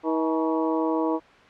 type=harmonic tone with a mistuned harmonic; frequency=160 Hz; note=D#3; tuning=49 cents sharp; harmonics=2 / 3 / 4 / 5 / 6 / 7; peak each=-24 / -28 / -31 / -34 / -31 / -35 dBFS; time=0.03-1.2 s; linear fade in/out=50 ms; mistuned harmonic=5; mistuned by=+110 cents; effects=white hiss -50 dBFS RMS until 1.49 s + low-pass 2000 Hz 12 dB/octave